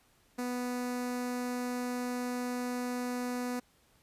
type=tone with notch filter; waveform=sawtooth; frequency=246.9 Hz; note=B3; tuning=in tune; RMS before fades=-35 dBFS; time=0.38-3.6 s; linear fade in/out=10 ms; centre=3200 Hz; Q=1.8; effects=pink hiss -67 dBFS RMS until 4.02 s + resampled to 32000 Hz